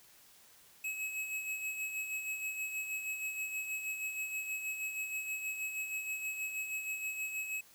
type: tone with tremolo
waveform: square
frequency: 2567 Hz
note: E7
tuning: 47 cents flat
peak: -35 dBFS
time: 0.84-7.61 s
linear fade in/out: 5 ms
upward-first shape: sine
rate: 6.3 Hz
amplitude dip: 50%
effects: white hiss -61 dBFS RMS until 7.74 s